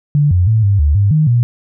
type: tone with pitch steps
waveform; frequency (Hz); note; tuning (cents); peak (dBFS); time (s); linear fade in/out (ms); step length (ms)
sine; 146.1 / 89.6 / 110.6 / 100.1 / 73.3 / 100.9 / 154.7 / 120; D3 / F2 / A2 / G2 / D2 / G#2 / D#3 / B2; -9 / +45 / +9 / +37 / -3 / -49 / -10 / -49; -8; 0.15-1.43; 0; 160
effects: none